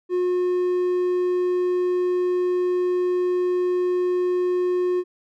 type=tone; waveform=triangle; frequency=360 Hz; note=F#4; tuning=47 cents flat; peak=-17 dBFS; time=0.09-5.04 s; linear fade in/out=50 ms; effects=none